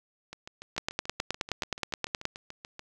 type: two click trains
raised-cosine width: 0.2 ms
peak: -11 / -24 dBFS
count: 15 / 18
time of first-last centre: 0.78-2.254 / 0.33-2.794 s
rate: 9.5 / 6.9 Hz
effects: none